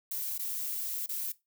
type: noise with dropouts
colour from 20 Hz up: violet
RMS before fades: -35 dBFS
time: 0.11-1.32 s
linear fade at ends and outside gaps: 5 ms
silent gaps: 0.38-0.392 / 1.062-1.091 s
effects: noise-tail reverb RT60 0.2 s tail -18 dB re dry